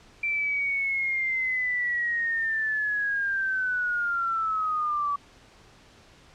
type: linear sweep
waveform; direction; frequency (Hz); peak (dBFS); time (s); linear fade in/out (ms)
sine; down; 2349 to 1141; -24; 0.23-5.16; 5
effects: pink hiss -54 dBFS RMS until 6.34 s + low-pass 6000 Hz 12 dB/octave